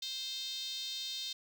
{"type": "tone with high-pass filter", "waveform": "5% pulse", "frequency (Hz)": 523.3, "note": "C5", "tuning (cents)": 0, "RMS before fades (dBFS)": -40, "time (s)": [0.02, 1.33], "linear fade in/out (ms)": 5, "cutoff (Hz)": 3700, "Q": 5.3, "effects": []}